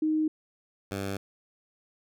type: tone pair in turn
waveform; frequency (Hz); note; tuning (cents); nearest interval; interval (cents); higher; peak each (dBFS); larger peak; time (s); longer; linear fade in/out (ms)
sine / 10% pulse; 311.1 / 97.99; D#4 / G2; 0 / 0; octave + minor sixth; 2000; first; -23; neither; 0.02-0.28 / 0.91-1.17; neither; 5
effects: none